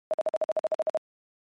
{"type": "tone bursts", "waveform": "sine", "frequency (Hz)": 630, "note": "D#5", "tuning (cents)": 21, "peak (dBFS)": -21, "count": 12, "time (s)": [0.11, 0.972], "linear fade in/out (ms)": 0, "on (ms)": 26, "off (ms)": 50, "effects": ["high-pass 300 Hz 12 dB/octave", "MP3 48 kbps"]}